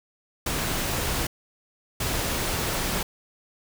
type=noise bursts at uneven times; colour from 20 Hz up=pink; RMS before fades=-27 dBFS; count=2; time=0.46-1.27 / 2-3.03 s; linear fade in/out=5 ms; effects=none